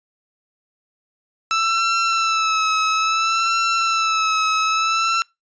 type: tone with vibrato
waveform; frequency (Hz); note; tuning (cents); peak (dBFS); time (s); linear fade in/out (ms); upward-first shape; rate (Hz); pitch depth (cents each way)
sawtooth; 1318.5; E6; 0; -13; 1.51-5.22; 0; sine; 0.59; 42
effects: noise-tail reverb RT60 0.2 s tail -25 dB re dry + resampled to 16000 Hz